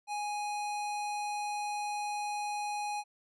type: tone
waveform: square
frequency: 830 Hz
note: G#5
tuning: 1 cent flat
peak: -34 dBFS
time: 0.07-3.04 s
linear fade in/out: 50 ms
effects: resampled to 24000 Hz